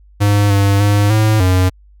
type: tone with pitch steps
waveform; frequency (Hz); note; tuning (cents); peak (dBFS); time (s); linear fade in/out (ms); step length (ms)
square; 102.3 / 99.7 / 102.4 / 108.5 / 92.2; G#2 / G2 / G#2 / A2 / F#2; -26 / +30 / -24 / -24 / -6; -10; 0.2-1.7; 20; 300
effects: added 50 Hz sine -42 dBFS peak until 2 s